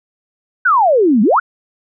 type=exponential two-way sweep; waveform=sine; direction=down then up; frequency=1568 to 196 to 1568 Hz; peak=-8 dBFS; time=0.65-1.4 s; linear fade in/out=10 ms; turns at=1.22 s; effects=none